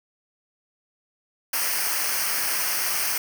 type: noise with comb filter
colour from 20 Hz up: white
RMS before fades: -25 dBFS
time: 1.53-3.18 s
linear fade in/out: 5 ms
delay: 0.27 ms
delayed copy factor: -0.75
effects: none